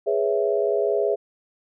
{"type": "chord", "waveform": "sine", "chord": "C# minor seventh", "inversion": "second", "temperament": "equal", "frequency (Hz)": [415.3, 493.9, 554.4, 659.3], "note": ["G#4", "B4", "C#5", "E5"], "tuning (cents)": [0, 0, 0, 0], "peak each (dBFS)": [-22, -28, -26, -25], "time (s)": [0.06, 1.16], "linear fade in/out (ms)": 20, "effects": []}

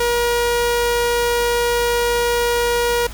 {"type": "tone", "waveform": "sawtooth", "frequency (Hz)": 477.3, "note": "A#4", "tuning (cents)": 41, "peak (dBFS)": -12, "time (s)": [0, 3.07], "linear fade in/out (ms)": 5, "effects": ["added 50 Hz sine -31 dBFS peak until 3.13 s", "pink hiss -37 dBFS RMS until 3.13 s"]}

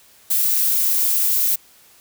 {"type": "noise", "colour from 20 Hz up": "violet", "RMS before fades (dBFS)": -18, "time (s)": [0.3, 1.56], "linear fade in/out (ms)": 10, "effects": ["white hiss -51 dBFS RMS until 2 s"]}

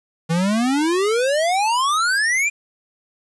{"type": "exponential sweep", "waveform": "square", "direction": "up", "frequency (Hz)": [159.2, 2443], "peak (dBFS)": -17, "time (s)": [0.29, 2.5], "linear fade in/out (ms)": 20, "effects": ["resampled to 24000 Hz", "8-bit"]}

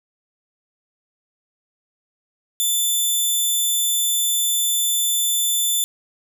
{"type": "tone", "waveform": "10% pulse", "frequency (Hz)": 3520, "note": "A7", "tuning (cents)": 0, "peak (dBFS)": -10, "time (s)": [2.6, 5.84], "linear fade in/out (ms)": 0, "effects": []}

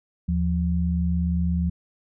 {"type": "tone pair together", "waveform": "sine", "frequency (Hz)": [77.61, 174.61], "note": ["D#2", "F3"], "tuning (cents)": [-4, 0], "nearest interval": "octave + major second", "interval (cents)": 1404, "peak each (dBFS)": -23, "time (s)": [0.28, 1.7], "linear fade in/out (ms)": 10, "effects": []}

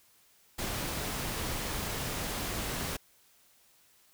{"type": "noise", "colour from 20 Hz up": "pink", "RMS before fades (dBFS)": -35, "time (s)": [0.58, 2.97], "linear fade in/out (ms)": 10, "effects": ["white hiss -64 dBFS RMS until 4.13 s"]}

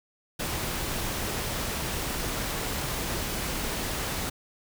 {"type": "noise", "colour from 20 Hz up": "pink", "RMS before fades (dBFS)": -31, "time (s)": [0.39, 4.3], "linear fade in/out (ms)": 10, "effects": []}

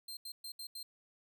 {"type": "tone bursts at uneven times", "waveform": "sawtooth", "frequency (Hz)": 4163, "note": "C8", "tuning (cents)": -10, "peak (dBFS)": -40, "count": 5, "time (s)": [[0.08, 0.17], [0.25, 0.32], [0.44, 0.52], [0.59, 0.67], [0.75, 0.83]], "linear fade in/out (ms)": 5, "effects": []}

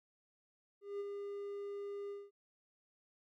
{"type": "tone with ADSR envelope", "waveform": "triangle", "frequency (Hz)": 403.8, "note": "G#4", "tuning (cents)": -49, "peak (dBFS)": -35, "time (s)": [0.81, 2.31], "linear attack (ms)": 190, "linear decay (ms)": 28, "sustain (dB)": -4, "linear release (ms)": 210, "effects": []}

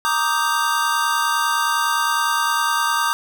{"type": "chord", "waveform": "square", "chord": "Eb major seventh", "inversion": "second", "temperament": "equal", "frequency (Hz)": [932.3, 1174.7, 1244.5, 1568], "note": ["Bb5", "D6", "Eb6", "G6"], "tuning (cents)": [0, 0, 0, 0], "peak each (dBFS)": -24, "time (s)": [0.05, 3.13], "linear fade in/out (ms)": 0, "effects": []}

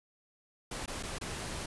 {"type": "noise with dropouts", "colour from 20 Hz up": "pink", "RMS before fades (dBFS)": -39, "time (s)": [0.71, 1.66], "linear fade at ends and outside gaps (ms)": 5, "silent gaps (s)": [[0.86, 0.877], [1.028, 1.033], [1.185, 1.211]], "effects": ["resampled to 24000 Hz"]}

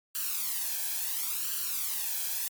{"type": "noise with flanger", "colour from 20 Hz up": "blue", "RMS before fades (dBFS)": -32, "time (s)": [0.15, 2.48], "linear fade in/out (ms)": 0, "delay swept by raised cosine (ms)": [0.68, 1.24], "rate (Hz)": 0.72, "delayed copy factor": 0.75, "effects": ["MP3 96 kbps"]}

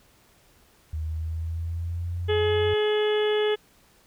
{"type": "linear sweep", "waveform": "sine", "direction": "up", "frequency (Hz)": [77.78, 91.8], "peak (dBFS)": -27, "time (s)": [0.93, 2.74], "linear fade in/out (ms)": 5}
{"type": "harmonic tone", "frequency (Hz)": 423.4, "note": "G#4", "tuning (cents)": 33, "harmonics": [1, 2, 3, 4, 5, 6, 7, 8], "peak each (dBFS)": [-21, -35, -39, -35, -38, -44, -35, -36], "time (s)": [2.28, 3.56], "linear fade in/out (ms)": 20}
{"effects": ["pink hiss -59 dBFS RMS until 4.06 s"]}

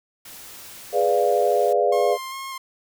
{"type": "noise", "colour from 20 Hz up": "white", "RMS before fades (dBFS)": -41, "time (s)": [0.25, 1.73], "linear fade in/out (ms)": 5}
{"type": "chord", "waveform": "sine", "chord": "G# diminished seventh", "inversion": "none", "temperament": "equal", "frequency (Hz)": [415.3, 493.9, 587.3, 698.5], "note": ["G#4", "B4", "D5", "F5"], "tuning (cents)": [0, 0, 0, 0], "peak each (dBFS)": -22, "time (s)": [0.92, 2.18], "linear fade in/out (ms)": 50}
{"type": "tone with vibrato", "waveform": "sawtooth", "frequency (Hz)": 1065, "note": "C6", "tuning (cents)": 30, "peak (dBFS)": -27, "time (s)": [1.92, 2.58], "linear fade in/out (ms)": 5, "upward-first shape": "square", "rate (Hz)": 2.5, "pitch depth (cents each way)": 17}
{"effects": []}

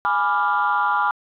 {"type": "chord", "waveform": "sine", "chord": "G# diminished seventh", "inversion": "none", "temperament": "equal with one note detuned", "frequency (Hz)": [830.6, 987.8, 1182.1, 1396.9], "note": ["G#5", "B5", "D6", "F6"], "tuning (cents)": [0, 0, 11, 0], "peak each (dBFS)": -22, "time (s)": [0.05, 1.11], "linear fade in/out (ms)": 0, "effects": ["tanh soft clip ceiling -10 dBFS"]}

